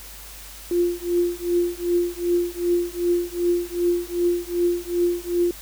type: tone with tremolo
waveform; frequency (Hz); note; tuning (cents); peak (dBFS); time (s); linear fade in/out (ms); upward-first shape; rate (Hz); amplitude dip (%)
sine; 349.2; F4; 0; -15; 0.71-5.51; 2; triangle; 2.6; 100
effects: added 50 Hz sine -43 dBFS peak until 5.61 s + white hiss -41 dBFS RMS until 5.61 s